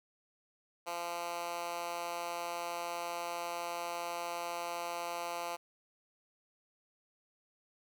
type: tone with high-pass filter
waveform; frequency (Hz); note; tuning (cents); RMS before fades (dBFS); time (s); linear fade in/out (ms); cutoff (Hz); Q
10% pulse; 172.2; F3; -24; -39; 0.86-5.57; 20; 670; 1.2
effects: none